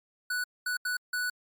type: tone bursts at uneven times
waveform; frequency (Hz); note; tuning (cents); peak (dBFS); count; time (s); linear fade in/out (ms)
square; 1480; F#6; 0; -29; 4; 0.3-0.44 / 0.66-0.77 / 0.85-0.97 / 1.13-1.3; 5
effects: MP3 96 kbps